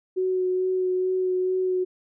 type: tone with vibrato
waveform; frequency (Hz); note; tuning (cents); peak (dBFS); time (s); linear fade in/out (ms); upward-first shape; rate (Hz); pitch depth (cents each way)
sine; 370; F#4; 0; -21; 0.16-1.85; 20; sine; 2.3; 13
effects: none